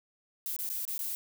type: noise with dropouts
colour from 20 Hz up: violet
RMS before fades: -35 dBFS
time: 0.46-1.15 s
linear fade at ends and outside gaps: 0 ms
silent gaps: 0.564-0.589 / 0.691-0.7 / 0.852-0.878 / 0.98-0.991 s
effects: none